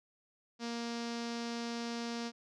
sawtooth tone with low-pass filter, 234.4 Hz, A#3, 10 cents sharp, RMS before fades -39 dBFS, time 0.59-2.32 s, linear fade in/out 50 ms, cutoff 5300 Hz, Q 2.9, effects none

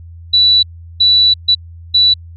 sine tone bursts at uneven times, 3951 Hz, B7, in tune, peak -6 dBFS, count 4, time 0.33-0.63 / 1-1.34 / 1.48-1.55 / 1.94-2.14 s, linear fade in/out 10 ms, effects added 84 Hz sine -31 dBFS peak until 2.36 s

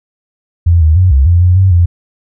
sine tone with pitch steps, 85.2 / 78.3 / 91.8 / 67.4 / 86.7 / 89.9 / 95.1 / 86.8 Hz, F2 / D#2 / F#2 / C#2 / F2 / F#2 / F#2 / F2, -42 / +11 / -13 / -48 / -12 / -49 / +48 / -10 cents, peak -4 dBFS, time 0.66-1.86 s, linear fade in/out 10 ms, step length 150 ms, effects none

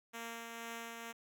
5% pulse tone with tremolo, 230.9 Hz, A#3, 16 cents flat, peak -31 dBFS, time 0.13-1.13 s, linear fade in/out 20 ms, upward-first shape triangle, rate 2.1 Hz, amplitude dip 35%, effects none

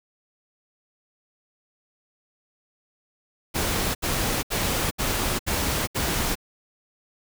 pink noise bursts, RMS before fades -25 dBFS, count 6, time 3.54-6.355 s, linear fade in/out 20 ms, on 410 ms, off 71 ms, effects none

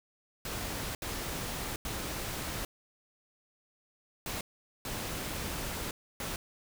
pink noise bursts at uneven times, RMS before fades -37 dBFS, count 6, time 0.45-0.95 / 1.02-1.76 / 1.85-2.65 / 4.26-4.41 / 4.85-5.91 / 6.2-6.36 s, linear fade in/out 2 ms, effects none

